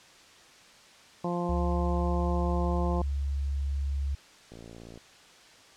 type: harmonic tone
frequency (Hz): 174.61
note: F3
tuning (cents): 0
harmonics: 1 / 2 / 3 / 4 / 5 / 6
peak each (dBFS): -31 / -34 / -36 / -37 / -38 / -39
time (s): 1.24-3.02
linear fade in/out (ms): 5
type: tone with pitch glide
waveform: sine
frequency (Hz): 70.2 to 69.72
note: C#2 to C#2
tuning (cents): +22 to +11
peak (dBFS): -27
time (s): 1.49-4.15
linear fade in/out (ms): 5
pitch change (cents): -11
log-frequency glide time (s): 2.88-3.46
type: click train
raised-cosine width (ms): 2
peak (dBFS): -33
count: 27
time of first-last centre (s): 4.52-4.975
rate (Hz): 57.1
effects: white hiss -54 dBFS RMS until 5.76 s + low-pass 6000 Hz 12 dB/octave